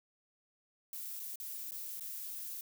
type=noise with dropouts; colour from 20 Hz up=violet; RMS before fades=-43 dBFS; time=0.93-2.61 s; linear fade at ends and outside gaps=1 ms; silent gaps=1.195-1.199 / 1.357-1.4 / 1.709-1.719 / 1.997-2.008 s; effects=none